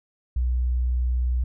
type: tone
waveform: sine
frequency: 61.74 Hz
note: B1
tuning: in tune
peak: -20 dBFS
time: 0.36-1.44 s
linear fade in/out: 5 ms
effects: none